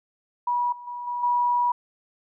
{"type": "tone with level steps", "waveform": "sine", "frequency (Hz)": 970, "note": "B5", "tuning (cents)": -31, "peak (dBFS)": [-21, -38, -31, -26, -19], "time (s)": [0.47, 1.72], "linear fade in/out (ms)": 5, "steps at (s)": [0.72, 0.87, 1.07, 1.23], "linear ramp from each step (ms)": 5, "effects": []}